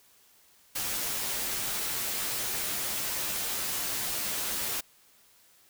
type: noise with comb filter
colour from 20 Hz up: white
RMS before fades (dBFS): -32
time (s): 0.75-4.81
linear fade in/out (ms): 10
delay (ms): 12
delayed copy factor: -0.6
effects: white hiss -61 dBFS RMS until 5.69 s